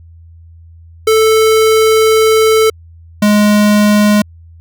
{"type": "tone pair in turn", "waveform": "square", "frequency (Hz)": [440, 208.5], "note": ["A4", "G#3"], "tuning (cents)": [0, 7], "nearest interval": "octave + minor second", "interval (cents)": 1293, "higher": "first", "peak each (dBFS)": -7, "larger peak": "neither", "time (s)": [[1.07, 2.7], [3.22, 4.22]], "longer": "first", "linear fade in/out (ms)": 5, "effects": ["added 83 Hz sine -35 dBFS peak until 4.6 s"]}